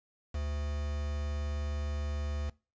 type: tone with quantisation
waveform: triangle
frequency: 73.4 Hz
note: D2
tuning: in tune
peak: -30 dBFS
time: 0.34-2.5 s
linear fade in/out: 10 ms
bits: 7
effects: noise-tail reverb RT60 0.3 s tail -22 dB re dry + resampled to 16000 Hz